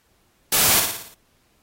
white noise with echo, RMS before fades -18 dBFS, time 0.52-0.8 s, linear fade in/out 5 ms, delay 57 ms, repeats 6, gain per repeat -5 dB, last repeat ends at 1.142 s, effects pink hiss -63 dBFS RMS until 1.62 s + AAC 48 kbps

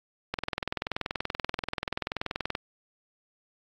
click train, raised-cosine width 0.3 ms, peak -13 dBFS, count 47, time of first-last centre 0.34-2.552 s, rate 20.8 Hz, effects AAC 48 kbps

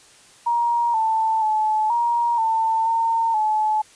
sine tone with pitch steps, 944 / 886 / 863 / 944 / 895 / 911 / 860 Hz, A#5 / A5 / A5 / A#5 / A5 / A#5 / A5, +22 / +12 / -34 / +22 / +29 / -40 / -40 cents, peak -17 dBFS, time 0.46-3.82 s, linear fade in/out 10 ms, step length 480 ms, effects white hiss -50 dBFS RMS until 3.95 s + resampled to 22050 Hz

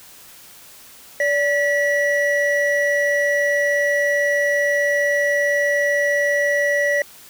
triangle tone pair together, 577 / 1942.3 Hz, D5 / B6, -31 / -29 cents, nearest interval octave + major sixth, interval 2102 cents, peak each -17 dBFS, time 1.2-7.02 s, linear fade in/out 2 ms, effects white hiss -44 dBFS RMS until 7.29 s

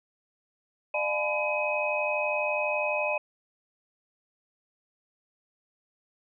sine tone cluster, 601 / 693 / 851 / 1002 / 2525 Hz, D5 / F5 / G#5 / B5 / D#7, +40 / -14 / +42 / +25 / +25 cents, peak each -29 / -38 / -35 / -36 / -29 dBFS, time 0.94-3.18 s, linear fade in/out 5 ms, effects none

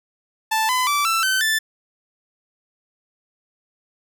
sawtooth tone with pitch steps, 880 / 1010.9 / 1161.2 / 1333.8 / 1532.2 / 1760 Hz, A5 / B5 / D6 / E6 / G6 / A6, 0 / +40 / -20 / +20 / -40 / 0 cents, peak -14 dBFS, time 0.51-1.59 s, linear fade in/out 10 ms, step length 180 ms, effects none

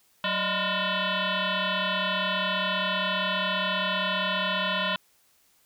sine tone with frequency modulation, 1000 Hz, B5, 21 cents sharp, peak -24 dBFS, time 0.24-4.96 s, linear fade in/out 2 ms, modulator 407 Hz, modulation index 6.3, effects white hiss -64 dBFS RMS until 5.65 s

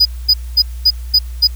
triangle tone bursts, 4959 Hz, D#8, 7 cents flat, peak -5 dBFS, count 6, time 0-1.474 s, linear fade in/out 10 ms, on 54 ms, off 230 ms, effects added 60 Hz sine -23 dBFS peak until 1.55 s + white hiss -44 dBFS RMS until 1.55 s

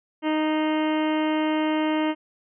harmonic tone with a mistuned harmonic, 310 Hz, D#4, 6 cents flat, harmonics 1 / 2 / 3 / 4 / 5 / 6 / 7 / 8 / 9 / 10, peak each -22 / -29 / -30 / -37 / -39 / -39 / -37 / -44 / -39 / -40 dBFS, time 0.22-2.15 s, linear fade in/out 50 ms, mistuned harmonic 7, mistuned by -21 cents, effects none

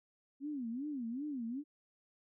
sine tone with vibrato, 261.6 Hz, C4, in tune, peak -37 dBFS, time 0.4-1.64 s, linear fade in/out 50 ms, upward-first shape sine, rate 2.6 Hz, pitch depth 250 cents each way, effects none

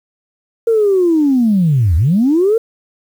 sine linear two-way sweep, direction down then up, 466.2 to 73.42 to 466.2 Hz, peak -8 dBFS, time 0.67-2.58 s, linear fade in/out 5 ms, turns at 1.96 s, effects tanh soft clip ceiling -4 dBFS + 7-bit

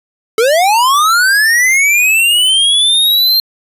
square linear sweep, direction up, 425.2 to 4199 Hz, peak -8 dBFS, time 0.38-3.4 s, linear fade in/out 2 ms, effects resampled to 32000 Hz

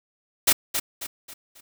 white noise with echo, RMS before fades -17 dBFS, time 0.47-0.53 s, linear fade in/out 10 ms, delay 270 ms, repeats 4, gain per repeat -8 dB, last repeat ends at 1.61 s, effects none

